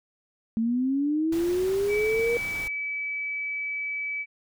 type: linear sweep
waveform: sine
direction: up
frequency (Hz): 220 to 476.6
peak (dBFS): -22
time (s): 0.57-2.37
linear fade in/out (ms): 0
type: noise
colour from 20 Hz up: pink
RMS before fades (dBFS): -40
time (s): 1.32-2.68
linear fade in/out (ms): 5
type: tone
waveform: sine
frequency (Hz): 2295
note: D7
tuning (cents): -40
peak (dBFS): -28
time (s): 1.88-4.26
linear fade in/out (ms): 50
type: click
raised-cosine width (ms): 3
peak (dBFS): -28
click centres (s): 2.196
effects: none